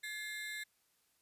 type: ring-modulated tone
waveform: 35% pulse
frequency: 1912 Hz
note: A#6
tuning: 43 cents sharp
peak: -36 dBFS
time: 0.03-0.64 s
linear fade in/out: 10 ms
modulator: 200 Hz
effects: white hiss -75 dBFS RMS until 1.21 s + resampled to 32000 Hz